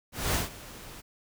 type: noise with ADSR envelope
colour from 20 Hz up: pink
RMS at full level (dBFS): -26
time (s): 0.12-1.02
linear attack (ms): 220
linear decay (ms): 150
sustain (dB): -19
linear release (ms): 24
effects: none